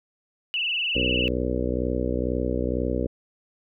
sine tone with vibrato, 2789 Hz, F7, 3 cents flat, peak -23 dBFS, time 0.54-1.28 s, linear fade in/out 0 ms, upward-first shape sine, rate 20 Hz, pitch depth 110 cents each way
harmonic tone, 62.1 Hz, B1, 10 cents sharp, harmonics 1 / 2 / 3 / 4 / 5 / 6 / 7 / 8 / 9, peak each -29 / -33 / -35 / -30 / -31 / -35 / -32 / -31 / -34 dBFS, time 0.95-3.07 s, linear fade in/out 5 ms
effects none

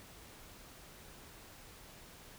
silence, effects pink hiss -55 dBFS RMS until 2.38 s

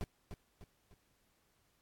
brown noise with echo, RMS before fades -38 dBFS, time 0.01-0.04 s, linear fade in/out 0 ms, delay 300 ms, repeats 3, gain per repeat -7 dB, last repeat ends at 0.94 s, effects pink hiss -75 dBFS RMS until 1.81 s + AAC 64 kbps

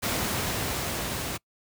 pink noise with level ramp, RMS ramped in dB -27 to -32 dBFS, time 0.02-1.38 s, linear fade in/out 20 ms, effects noise-tail reverb RT60 0.1 s tail -25 dB re dry + high-pass 60 Hz 12 dB/octave

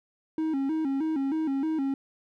triangle tone with vibrato, 293.7 Hz, D4, in tune, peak -23 dBFS, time 0.38-1.94 s, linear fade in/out 2 ms, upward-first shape square, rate 3.2 Hz, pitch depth 130 cents each way, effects none

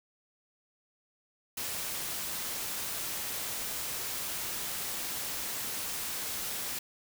white noise, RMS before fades -36 dBFS, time 1.57-6.79 s, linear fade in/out 5 ms, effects none

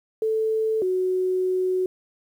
sine tone pair in turn, 440 / 370 Hz, A4 / F#4, 0 / 0 cents, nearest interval minor third, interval 300 cents, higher first, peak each -20 dBFS, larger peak neither, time 0.22-0.82 / 0.82-1.86 s, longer second, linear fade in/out 2 ms, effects 9-bit

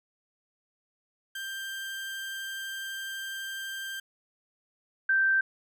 30% pulse / sine tone pair in turn, 1578 / 1563.5 Hz, G6 / G6, +11 / -5 cents, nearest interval unison, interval 16 cents, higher first, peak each -32 / -21 dBFS, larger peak second, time 1.35-4 / 5.09-5.41 s, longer first, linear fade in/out 5 ms, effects none

